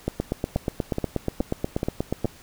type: two click trains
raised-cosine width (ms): 2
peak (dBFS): -10 / -11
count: 19 / 5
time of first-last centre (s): 0.08-2.246 / 0.56-2.255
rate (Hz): 8.31 / 2.36
effects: pink hiss -49 dBFS RMS until 2.42 s